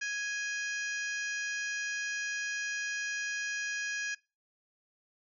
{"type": "harmonic tone with a mistuned harmonic", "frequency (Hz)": 830.6, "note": "G#5", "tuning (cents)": 0, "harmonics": [2, 3, 4, 5, 6, 7, 8], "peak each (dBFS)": [-34, -40, -48, -50, -46, -44, -47], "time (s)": [0.01, 4.15], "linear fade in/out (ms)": 10, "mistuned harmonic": 4, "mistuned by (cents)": -65, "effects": ["noise-tail reverb RT60 0.3 s tail -23 dB re dry"]}